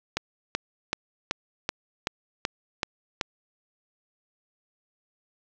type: click train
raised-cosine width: 0.2 ms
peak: -8 dBFS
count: 9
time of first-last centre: 0.17-3.212 s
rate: 2.63 Hz
effects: low-pass 7000 Hz 12 dB/octave + 7-bit